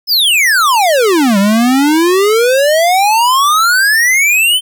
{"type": "exponential two-way sweep", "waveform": "square", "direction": "down then up", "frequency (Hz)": [5290, 192.7, 3129], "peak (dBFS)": -8, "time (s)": [0.07, 4.61], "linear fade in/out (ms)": 50, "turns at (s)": 1.38, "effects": []}